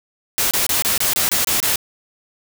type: noise bursts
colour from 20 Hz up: white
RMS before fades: -18 dBFS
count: 9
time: 0.38-1.758 s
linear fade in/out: 0 ms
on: 130 ms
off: 26 ms
effects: none